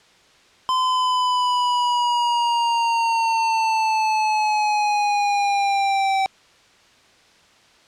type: linear sweep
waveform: square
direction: down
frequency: 1028 to 770 Hz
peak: -18 dBFS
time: 0.69-6.26 s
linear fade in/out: 0 ms
effects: white hiss -53 dBFS RMS until 7.87 s + low-pass 5000 Hz 12 dB/octave